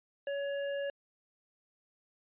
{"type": "tone with hard clipping", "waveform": "sine", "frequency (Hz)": 562, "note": "C#5", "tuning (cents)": 24, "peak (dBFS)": -35, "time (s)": [0.27, 0.9], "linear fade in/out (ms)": 2, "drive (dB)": 13, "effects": ["resampled to 8000 Hz"]}